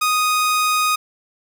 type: tone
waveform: sawtooth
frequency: 1244.5 Hz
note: D#6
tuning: in tune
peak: -12 dBFS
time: 0.01-0.96 s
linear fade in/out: 10 ms
effects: none